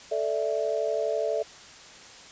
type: chord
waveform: sine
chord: A suspended fourth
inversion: none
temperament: equal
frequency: 440 / 587.3 / 659.3 Hz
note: A4 / D5 / E5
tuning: 0 / 0 / 0 cents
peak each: -29 dBFS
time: 0.11-1.43 s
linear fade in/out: 10 ms
effects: white hiss -47 dBFS RMS until 2.31 s + resampled to 16000 Hz